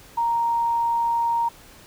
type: tone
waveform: sine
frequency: 932.3 Hz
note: A#5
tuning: in tune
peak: -19 dBFS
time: 0.17-1.49 s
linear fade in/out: 10 ms
effects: pink hiss -48 dBFS RMS until 1.86 s